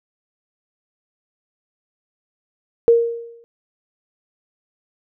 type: tone with exponential decay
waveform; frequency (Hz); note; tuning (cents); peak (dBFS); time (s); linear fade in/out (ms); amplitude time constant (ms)
sine; 466.2; A#4; 0; -6; 2.88-3.44; 0; 120
effects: none